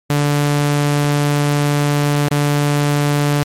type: tone with dropouts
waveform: sawtooth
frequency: 145.5 Hz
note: D3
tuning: 16 cents flat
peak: -9 dBFS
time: 0.1-3.43 s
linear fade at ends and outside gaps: 0 ms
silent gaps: 2.283-2.312 s
effects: MP3 64 kbps